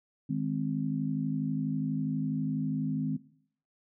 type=chord; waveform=sine; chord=Ab major; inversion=second; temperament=equal with one note detuned; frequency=155.56 / 207.7 / 260 Hz; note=Eb3 / Ab3 / C4; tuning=0 / 0 / -11 cents; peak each=-32 / -34 / -32 dBFS; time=0.29-3.17 s; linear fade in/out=10 ms; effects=noise-tail reverb RT60 0.6 s tail -17 dB re dry